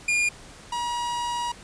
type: tone pair in turn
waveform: 45% pulse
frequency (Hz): 2420 / 957.9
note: D#7 / A#5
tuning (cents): -49 / +47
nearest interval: octave + major third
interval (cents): 1604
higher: first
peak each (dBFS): -20 / -26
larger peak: first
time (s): 0.08-0.29 / 0.72-1.52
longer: second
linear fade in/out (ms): 5
effects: pink hiss -46 dBFS RMS until 1.63 s + resampled to 22050 Hz